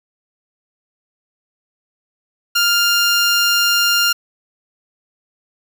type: tone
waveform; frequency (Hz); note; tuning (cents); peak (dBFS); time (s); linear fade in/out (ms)
15% pulse; 1400; F6; +4; -6; 2.55-4.13; 10
effects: none